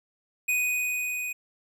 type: tone with level ramp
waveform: square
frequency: 2489 Hz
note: D#7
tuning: in tune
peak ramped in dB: -23 to -31 dBFS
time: 0.48-1.33 s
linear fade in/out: 10 ms
effects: none